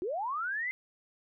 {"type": "linear sweep", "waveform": "sine", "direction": "up", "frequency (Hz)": [329.6, 2093], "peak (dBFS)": -31, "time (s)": [0.02, 0.71], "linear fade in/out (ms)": 0, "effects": []}